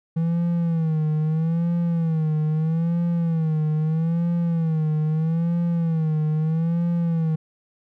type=tone with vibrato; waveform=triangle; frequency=162.4 Hz; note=E3; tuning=26 cents flat; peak=-17 dBFS; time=0.16-7.36 s; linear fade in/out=10 ms; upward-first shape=sine; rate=0.78 Hz; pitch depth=95 cents each way; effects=none